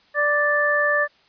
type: harmonic tone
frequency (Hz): 587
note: D5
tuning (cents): -1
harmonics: 1 / 2 / 3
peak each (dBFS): -22 / -25 / -19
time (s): 0.14-1.08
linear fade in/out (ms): 50
effects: white hiss -57 dBFS RMS until 1.28 s + resampled to 11025 Hz